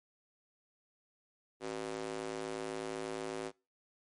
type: tone with high-pass filter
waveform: square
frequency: 54.1 Hz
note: A1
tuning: 29 cents flat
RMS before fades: -40 dBFS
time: 1.6-3.52 s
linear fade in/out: 50 ms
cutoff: 370 Hz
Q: 2.1
effects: noise-tail reverb RT60 0.3 s tail -24 dB re dry + MP3 48 kbps